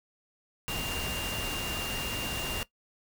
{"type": "tone in noise", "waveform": "sine", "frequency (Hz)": 2794, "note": "F7", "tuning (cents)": 0, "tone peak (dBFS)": -35, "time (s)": [0.68, 2.63], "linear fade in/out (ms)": 0, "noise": "pink", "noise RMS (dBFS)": -35, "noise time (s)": [0.68, 2.63], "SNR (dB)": -3, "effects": ["noise-tail reverb RT60 0.1 s tail -18 dB re dry"]}